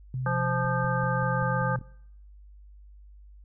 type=tone with pitch glide; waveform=sine; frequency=129 to 127.44 Hz; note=C3 to C3; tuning=-24 to -45 cents; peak=-28 dBFS; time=0.14-1.79 s; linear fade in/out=2 ms; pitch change=-21 cents; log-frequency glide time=0.35-1.61 s
type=harmonic tone; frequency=173.8 Hz; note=F3; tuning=8 cents flat; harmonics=1 / 3 / 5 / 7 / 9; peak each=-32 / -32 / -32 / -32 / -32 dBFS; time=0.26-1.76 s; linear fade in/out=2 ms
type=click train; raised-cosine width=5 ms; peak=-30 dBFS; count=7; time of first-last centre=0.65-1.813 s; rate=5.16 Hz
effects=noise-tail reverb RT60 0.7 s tail -23 dB re dry + added 50 Hz sine -47 dBFS peak until 3.44 s